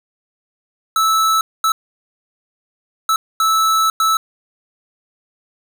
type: tone bursts at uneven times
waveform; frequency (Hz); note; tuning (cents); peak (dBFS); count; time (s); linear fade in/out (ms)
square; 1310; E6; -11; -13; 5; 0.96-1.41 / 1.64-1.72 / 3.09-3.16 / 3.4-3.9 / 4-4.17; 2
effects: none